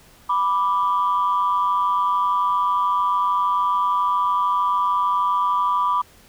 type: tone pair together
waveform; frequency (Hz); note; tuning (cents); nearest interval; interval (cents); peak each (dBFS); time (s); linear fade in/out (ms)
sine; 987.8 / 1174.7; B5 / D6; 0 / 0; minor third; 300; -19; 0.29-6.02; 10
effects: tanh soft clip ceiling -11 dBFS + pink hiss -51 dBFS RMS until 6.28 s